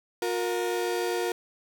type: tone pair together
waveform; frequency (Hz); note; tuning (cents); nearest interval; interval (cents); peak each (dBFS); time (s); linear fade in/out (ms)
35% pulse; 358.6 / 466.3; F4 / A#4; +46 / +1; perfect fourth; 455; -27 / -28; 0.22-1.32; 2
effects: none